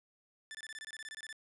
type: tone bursts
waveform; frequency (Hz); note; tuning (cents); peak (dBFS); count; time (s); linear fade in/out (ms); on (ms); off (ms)
sawtooth; 1760; A6; 0; -40; 14; 0.51-1.327; 0; 37; 23
effects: resampled to 24000 Hz + 13-bit